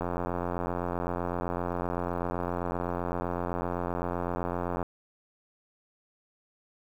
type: click train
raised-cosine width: 1 ms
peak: -17 dBFS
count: 424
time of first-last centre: 0.01-4.828 s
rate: 87.8 Hz
effects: 9-bit